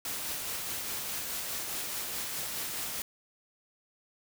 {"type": "noise with tremolo", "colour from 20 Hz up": "white", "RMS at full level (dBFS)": -35, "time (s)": [0.05, 3.02], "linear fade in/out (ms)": 2, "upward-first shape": "sine", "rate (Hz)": 4.8, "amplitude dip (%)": 25, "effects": []}